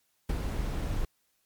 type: noise with ADSR envelope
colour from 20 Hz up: brown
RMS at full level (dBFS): -26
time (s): 0.29-1.05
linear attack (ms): 7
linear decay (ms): 21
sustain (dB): -5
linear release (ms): 3
effects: white hiss -73 dBFS RMS until 1.45 s + MP3 96 kbps